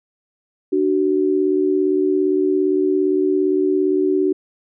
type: tone pair together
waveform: sine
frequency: 298.3 / 375.8 Hz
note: D4 / F#4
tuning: +27 / +27 cents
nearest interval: major third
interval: 400 cents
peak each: -19 / -16 dBFS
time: 0.72-4.33 s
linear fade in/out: 10 ms
effects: none